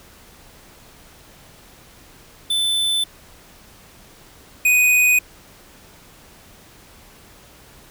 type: tone pair in turn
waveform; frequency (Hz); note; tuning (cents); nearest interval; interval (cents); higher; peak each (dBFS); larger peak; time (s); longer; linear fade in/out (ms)
square; 3520 / 2489; A7 / D#7; 0 / 0; tritone; 600; first; -18 / -13; second; 2.5-3.04 / 4.65-5.19; neither; 5
effects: pink hiss -47 dBFS RMS until 7.9 s